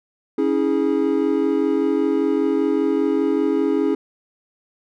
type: chord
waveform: triangle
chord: C# minor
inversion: none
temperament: equal with one note detuned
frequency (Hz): 277.2 / 322.3 / 415.3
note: C#4 / E4 / G#4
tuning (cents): 0 / -39 / 0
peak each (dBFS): -19 / -19 / -19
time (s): 0.38-3.95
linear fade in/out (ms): 5
effects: none